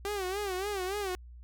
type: tone with vibrato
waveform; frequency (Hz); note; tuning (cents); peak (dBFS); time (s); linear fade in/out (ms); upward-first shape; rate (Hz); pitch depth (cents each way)
sawtooth; 389.6; G4; -11; -28; 0.05-1.15; 0; sine; 3.5; 120
effects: added 60 Hz sine -46 dBFS peak until 1.43 s